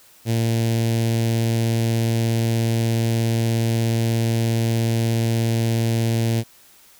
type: tone with notch filter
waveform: sawtooth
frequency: 114.6 Hz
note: A#2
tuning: 29 cents flat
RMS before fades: -20 dBFS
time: 0.25-6.44 s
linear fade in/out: 50 ms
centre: 1200 Hz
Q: 0.66
effects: white hiss -51 dBFS RMS until 6.99 s